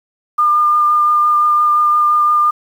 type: tone with vibrato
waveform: sine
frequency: 1205 Hz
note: D6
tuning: 44 cents sharp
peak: -9 dBFS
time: 0.38-2.51 s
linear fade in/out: 10 ms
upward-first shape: triangle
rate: 5.8 Hz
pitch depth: 13 cents each way
effects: 7-bit